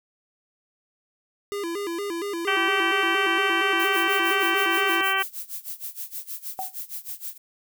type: tone with vibrato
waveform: square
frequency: 370 Hz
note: F#4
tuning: in tune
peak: -28 dBFS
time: 1.52-5.01 s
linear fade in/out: 0 ms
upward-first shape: square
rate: 4.3 Hz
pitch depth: 160 cents each way
type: harmonic tone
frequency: 386.3 Hz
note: G4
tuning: 25 cents flat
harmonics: 1 / 2 / 3 / 4 / 5 / 6 / 7 / 8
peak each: -34 / -31 / -27 / -26 / -29 / -29 / -31 / -29 dBFS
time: 2.47-5.23 s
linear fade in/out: 10 ms
type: noise with tremolo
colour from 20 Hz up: violet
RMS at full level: -32 dBFS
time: 3.79-7.38 s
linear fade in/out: 10 ms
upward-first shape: sine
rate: 6.4 Hz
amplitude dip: 90%
type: tone with exponential decay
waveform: sine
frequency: 760 Hz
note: F#5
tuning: 46 cents sharp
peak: -24 dBFS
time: 6.59-6.75 s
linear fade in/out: 0 ms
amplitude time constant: 33 ms
effects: none